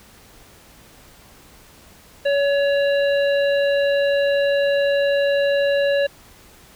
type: harmonic tone with a mistuned harmonic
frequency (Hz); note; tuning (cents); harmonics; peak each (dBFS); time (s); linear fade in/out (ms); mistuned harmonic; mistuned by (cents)
564; C#5; +30; 1 / 3 / 5 / 7; -16 / -26 / -30 / -33; 2.25-6.07; 10; 5; -21
effects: pink hiss -48 dBFS RMS until 6.75 s